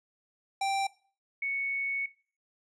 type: tone pair in turn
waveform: square / sine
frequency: 784 / 2217 Hz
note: G5 / C#7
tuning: 0 / 0 cents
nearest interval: octave + tritone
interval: 1800 cents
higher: second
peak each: -28 / -29 dBFS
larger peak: first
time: 0.61-0.87 / 1.42-2.06 s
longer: second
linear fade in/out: 5 ms
effects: noise-tail reverb RT60 0.4 s tail -19 dB re dry + resampled to 22050 Hz

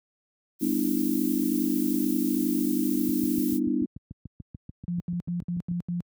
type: noise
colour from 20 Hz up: violet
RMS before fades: -36 dBFS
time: 0.59-3.6 s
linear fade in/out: 50 ms
type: chord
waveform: sine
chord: E minor seventh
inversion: first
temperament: just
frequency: 197.78 / 247.2 / 296.7 / 329.6 Hz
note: G3 / B3 / D4 / E4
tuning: +16 / +2 / +18 / 0 cents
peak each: -32 / -27 / -27 / -30 dBFS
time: 0.61-3.86 s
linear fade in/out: 10 ms
type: click train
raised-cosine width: 5 ms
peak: -25 dBFS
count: 19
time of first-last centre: 3.09-5.714 s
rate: 6.86 Hz
type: tone bursts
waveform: sine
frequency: 174.61 Hz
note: F3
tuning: in tune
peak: -26 dBFS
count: 6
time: 4.88-6.005 s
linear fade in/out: 0 ms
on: 120 ms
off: 81 ms
effects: high-pass 80 Hz 12 dB/octave

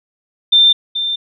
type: tone with echo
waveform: sine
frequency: 3582 Hz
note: A7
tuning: 30 cents sharp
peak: -6 dBFS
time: 0.52-0.73 s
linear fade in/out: 10 ms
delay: 430 ms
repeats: 1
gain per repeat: -10 dB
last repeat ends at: 1.16 s
effects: none

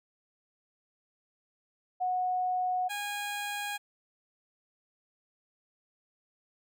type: tone pair in turn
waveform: sine / 15% pulse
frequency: 733 / 820 Hz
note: F#5 / G#5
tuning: -16 / -22 cents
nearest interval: major second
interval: 194 cents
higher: second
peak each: -27 dBFS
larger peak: neither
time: 2-2.89 / 2.89-3.78 s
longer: neither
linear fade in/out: 20 ms
effects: none

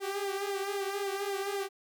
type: tone with flanger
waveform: sawtooth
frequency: 396.6 Hz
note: G4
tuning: 20 cents sharp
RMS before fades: -34 dBFS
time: 0-1.69 s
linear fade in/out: 50 ms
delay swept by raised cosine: 0.7 to 4.8 ms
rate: 3.8 Hz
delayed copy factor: -0.75
effects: none

